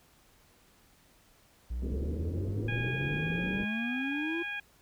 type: exponential sweep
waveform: triangle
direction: up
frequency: 57.8 to 346.8 Hz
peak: -30 dBFS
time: 1.7-4.43 s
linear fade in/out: 10 ms
type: low-pass noise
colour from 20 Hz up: white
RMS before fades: -38 dBFS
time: 1.82-3.65 s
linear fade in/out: 2 ms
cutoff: 460 Hz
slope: 48 dB/octave
type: harmonic tone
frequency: 820 Hz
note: G#5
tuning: 22 cents flat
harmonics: 1 / 2 / 3 / 4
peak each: -48 / -37 / -37 / -47 dBFS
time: 2.68-4.6 s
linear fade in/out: 5 ms
effects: pink hiss -63 dBFS RMS until 4.81 s